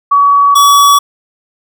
sine / square tone pair in turn, 1133 / 1137 Hz, C#6 / C#6, +37 / +44 cents, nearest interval unison, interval 7 cents, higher second, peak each -4 dBFS, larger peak neither, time 0.11-0.55 / 0.55-0.99 s, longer neither, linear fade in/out 10 ms, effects none

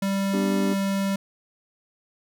square tone, 196 Hz, G3, in tune, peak -23 dBFS, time 0.02-1.16 s, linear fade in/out 5 ms
triangle chord, G major, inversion first, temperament equal, 246.9 / 293.7 / 392 Hz, B3 / D4 / G4, 0 / 0 / 0 cents, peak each -28 / -26 / -27 dBFS, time 0.33-0.74 s, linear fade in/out 10 ms
effects none

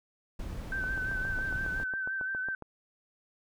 brown noise, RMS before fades -38 dBFS, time 0.39-1.84 s, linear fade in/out 5 ms
sine tone with vibrato, 1539 Hz, G6, 32 cents flat, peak -31 dBFS, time 0.72-2.55 s, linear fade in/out 2 ms, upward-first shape sine, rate 5.8 Hz, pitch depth 35 cents each way
click train, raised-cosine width 1 ms, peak -28 dBFS, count 14, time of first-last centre 0.84-2.623 s, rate 7.29 Hz
effects none

